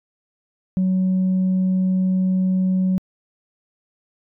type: tone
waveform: sine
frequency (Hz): 186.4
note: F#3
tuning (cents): +13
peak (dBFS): -14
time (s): 0.77-2.98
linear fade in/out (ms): 0
effects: tanh soft clip ceiling -14 dBFS